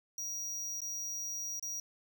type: tone with dropouts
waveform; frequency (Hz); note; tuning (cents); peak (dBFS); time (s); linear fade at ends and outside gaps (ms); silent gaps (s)
square; 5750; F8; +50; -37; 0.18-1.8; 2; 0.805-0.817 / 1.596-1.626
effects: none